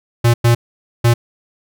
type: tone bursts at uneven times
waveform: square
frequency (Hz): 118.2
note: A#2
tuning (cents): +24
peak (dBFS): -9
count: 3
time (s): 0.24-0.34 / 0.44-0.55 / 1.04-1.14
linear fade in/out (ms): 10
effects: none